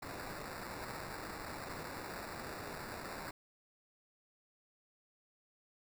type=noise with sample-and-hold; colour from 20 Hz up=white; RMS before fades=-45 dBFS; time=0.02-3.31 s; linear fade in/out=5 ms; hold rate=3150 Hz; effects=none